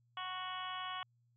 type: harmonic tone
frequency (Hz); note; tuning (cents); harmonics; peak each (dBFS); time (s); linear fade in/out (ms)
369.5; F#4; -2; 2 / 3 / 4 / 5 / 6 / 7 / 8 / 9; -48 / -42 / -50 / -52 / -53 / -57 / -48 / -50; 0.17-1.03; 2
effects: added 119 Hz sine -70 dBFS peak until 1.36 s